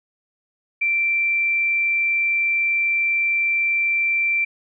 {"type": "tone", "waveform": "sine", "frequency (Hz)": 2349, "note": "D7", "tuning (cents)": 0, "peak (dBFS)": -17, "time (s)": [0.81, 4.45], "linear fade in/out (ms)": 10, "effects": []}